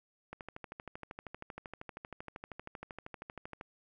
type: click train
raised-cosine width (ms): 0.5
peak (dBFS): -28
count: 43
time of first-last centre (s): 0.33-3.611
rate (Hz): 12.8
effects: none